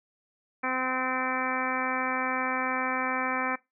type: harmonic tone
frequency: 257.6 Hz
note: C4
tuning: 27 cents flat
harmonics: 1 / 2 / 3 / 4 / 5 / 6 / 7 / 8 / 9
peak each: -35 / -37 / -35 / -34 / -34 / -37 / -36 / -40 / -34 dBFS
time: 0.63-3.56 s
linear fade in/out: 10 ms
effects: noise-tail reverb RT60 0.2 s tail -21 dB re dry